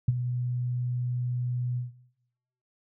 sine tone with ADSR envelope, 123.47 Hz, B2, in tune, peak -16 dBFS, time 0.08-1.92 s, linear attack 5 ms, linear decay 29 ms, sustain -11 dB, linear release 150 ms, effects noise-tail reverb RT60 1.0 s tail -19 dB re dry

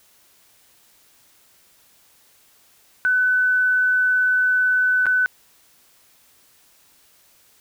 sine tone with dropouts, 1503 Hz, F#6, 27 cents sharp, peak -15 dBFS, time 3.05-5.26 s, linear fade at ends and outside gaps 0 ms, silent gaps 5.057-5.066 s, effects white hiss -56 dBFS RMS until 7.6 s

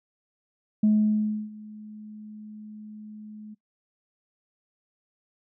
sine tone with ADSR envelope, 213 Hz, G#3, 44 cents sharp, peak -15 dBFS, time 0.83-3.55 s, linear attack 6 ms, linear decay 660 ms, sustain -24 dB, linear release 18 ms, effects noise-tail reverb RT60 0.1 s tail -22 dB re dry + tanh soft clip ceiling -13 dBFS

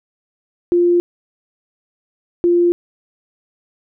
sine tone pair in turn, 349.2 / 347.8 Hz, F4 / F4, 0 / -7 cents, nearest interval unison, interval 7 cents, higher first, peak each -10 dBFS, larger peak neither, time 0.72-1 / 2.44-2.72 s, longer neither, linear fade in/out 0 ms, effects none

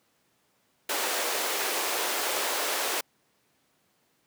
pink high-pass noise, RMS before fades -29 dBFS, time 0.89-3.01 s, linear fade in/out 5 ms, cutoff 390 Hz, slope 24 dB/octave, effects pink hiss -69 dBFS RMS until 4.26 s + high-pass 150 Hz 12 dB/octave

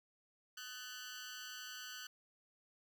15% pulse tone with amplitude modulation, 1504 Hz, F#6, 28 cents sharp, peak -36 dBFS, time 0.57-2.07 s, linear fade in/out 5 ms, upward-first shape sine, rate 249 Hz, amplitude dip 90%, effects none

